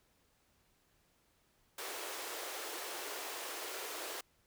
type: high-pass noise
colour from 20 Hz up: pink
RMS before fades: -43 dBFS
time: 1.78-4.21 s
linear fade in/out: 5 ms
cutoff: 340 Hz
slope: 48 dB/octave
effects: pink hiss -73 dBFS RMS until 4.46 s